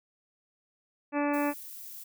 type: harmonic tone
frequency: 290 Hz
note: D4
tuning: 22 cents flat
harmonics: 1 / 2 / 3 / 4 / 5 / 6 / 7 / 8 / 9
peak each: -28 / -32 / -34 / -38 / -43 / -40 / -46 / -43 / -43 dBFS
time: 1.12-1.54 s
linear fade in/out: 50 ms
type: noise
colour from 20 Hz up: violet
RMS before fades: -44 dBFS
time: 1.33-2.04 s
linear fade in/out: 10 ms
effects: none